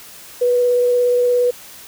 sine tone with vibrato, 490 Hz, B4, 14 cents flat, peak -12 dBFS, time 0.41-1.51 s, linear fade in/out 10 ms, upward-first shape sine, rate 17 Hz, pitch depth 10 cents each way, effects white hiss -39 dBFS RMS until 1.87 s

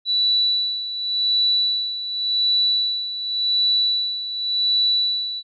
sine tone with tremolo, 3951 Hz, B7, in tune, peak -15 dBFS, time 0.05-5.43 s, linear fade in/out 50 ms, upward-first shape sine, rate 0.89 Hz, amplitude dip 70%, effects none

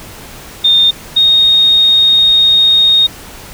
sine tone pair in turn, 3641 / 3715 Hz, A#7 / A#7, -41 / -7 cents, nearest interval unison, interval 34 cents, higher second, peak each -5 dBFS, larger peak neither, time 0.64-0.91 / 1.16-3.07 s, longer second, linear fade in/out 10 ms, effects pink hiss -32 dBFS RMS until 3.53 s

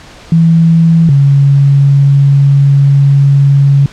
sine tone pair in turn, 164.81 / 139.67 Hz, E3 / C#3, 0 / +13 cents, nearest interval minor third, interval 287 cents, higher first, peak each -3 dBFS, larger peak neither, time 0.32-1.09 / 1.09-3.86 s, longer second, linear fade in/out 2 ms, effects pink hiss -34 dBFS RMS until 3.92 s + low-pass 6000 Hz 12 dB/octave

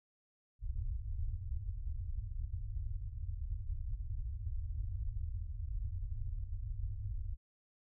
pink low-pass noise, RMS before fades -39 dBFS, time 0.59-7.37 s, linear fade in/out 50 ms, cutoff 110 Hz, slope 96 dB/octave, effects none

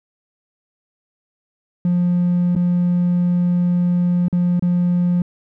triangle tone with dropouts, 176.5 Hz, F3, 19 cents sharp, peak -11 dBFS, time 1.85-5.22 s, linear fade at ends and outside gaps 2 ms, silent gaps 2.552-2.562 / 4.283-4.327 / 4.595-4.624 s, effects tanh soft clip ceiling -9 dBFS

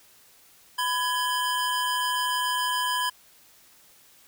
square tone cluster, 1000 / 1669 / 3139 Hz, B5 / G#6 / G7, +21 / +8 / +2 cents, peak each -27 / -31 / -32 dBFS, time 0.78-3.1 s, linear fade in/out 10 ms, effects white hiss -56 dBFS RMS until 4.27 s

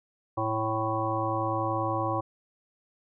harmonic tone, 110.4 Hz, A2, 6 cents sharp, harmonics 1 / 3 / 5 / 7 / 9 / 10, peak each -33 / -33 / -33 / -33 / -33 / -33 dBFS, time 0.37-2.21 s, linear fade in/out 10 ms, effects none

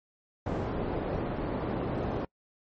white low-pass noise, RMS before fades -32 dBFS, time 0.46-2.25 s, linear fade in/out 5 ms, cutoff 500 Hz, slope 12 dB/octave, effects noise-tail reverb RT60 0.1 s tail -26 dB re dry + MP3 32 kbps

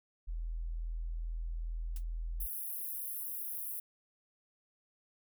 sine tone, 41.2 Hz, E1, in tune, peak -35 dBFS, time 0.27-2.47 s, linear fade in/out 20 ms
blue noise with exponential decay, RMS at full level -45 dBFS, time 1.96-2.04 s, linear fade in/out 2 ms, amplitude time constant 17 ms
white high-pass noise, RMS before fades -40 dBFS, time 2.4-3.8 s, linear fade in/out 5 ms, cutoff 10000 Hz, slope 96 dB/octave
effects none

